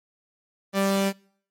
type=tone pair together; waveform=sawtooth; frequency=195.99 / 587.3 Hz; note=G3 / D5; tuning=0 / 0 cents; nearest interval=octave + perfect fifth; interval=1900 cents; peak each=-18 / -24 dBFS; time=0.73-1.13 s; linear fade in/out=50 ms; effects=noise-tail reverb RT60 0.6 s tail -25 dB re dry + MP3 64 kbps